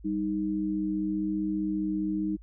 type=tone pair together; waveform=sine; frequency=195.98 / 311.1 Hz; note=G3 / D#4; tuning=0 / 0 cents; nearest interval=minor sixth; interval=800 cents; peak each=-31 / -28 dBFS; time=0.04-2.37 s; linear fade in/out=20 ms; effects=added 52 Hz sine -46 dBFS peak until 2.42 s